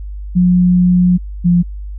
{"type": "tone pair in turn", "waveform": "sine", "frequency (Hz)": [179.4, 174.9], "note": ["F3", "F3"], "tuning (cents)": [47, 3], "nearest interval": "unison", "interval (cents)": 44, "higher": "first", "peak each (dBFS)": -7, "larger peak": "neither", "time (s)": [[0.35, 1.18], [1.44, 1.63]], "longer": "first", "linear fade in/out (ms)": 20, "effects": ["added 50 Hz sine -23 dBFS peak until 1.98 s"]}